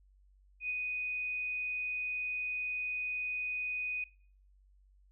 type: tone with ADSR envelope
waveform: sine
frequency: 2489 Hz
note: D#7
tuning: in tune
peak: -31 dBFS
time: 0.6-4.04 s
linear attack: 96 ms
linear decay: 18 ms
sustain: -2 dB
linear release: 3 ms
effects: noise-tail reverb RT60 0.5 s tail -21 dB re dry + added 48 Hz sine -61 dBFS peak until 5.11 s